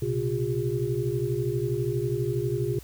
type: tone cluster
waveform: sine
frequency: 120.8 / 133.1 / 355.9 / 405.8 Hz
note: B2 / C3 / F4 / G#4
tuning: -38 / +30 / +33 / -40 cents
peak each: -30 dBFS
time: 0.02-2.79 s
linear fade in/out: 5 ms
effects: added 60 Hz sine -45 dBFS peak until 2.83 s + white hiss -51 dBFS RMS until 2.83 s